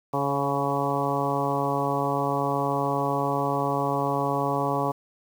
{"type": "harmonic tone with a mistuned harmonic", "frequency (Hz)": 140.6, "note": "C#3", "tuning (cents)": 25, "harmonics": [1, 2, 3, 4, 5, 6, 7, 8], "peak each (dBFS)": [-31, -31, -31, -31, -31, -31, -31, -31], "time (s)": [0.13, 4.92], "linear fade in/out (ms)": 10, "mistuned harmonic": 4, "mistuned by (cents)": -23, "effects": ["8-bit"]}